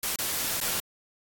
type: noise with dropouts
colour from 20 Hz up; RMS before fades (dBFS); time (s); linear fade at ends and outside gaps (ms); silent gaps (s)
white; -29; 0.03-0.8; 2; 0.159-0.187 / 0.603-0.613
effects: AAC 64 kbps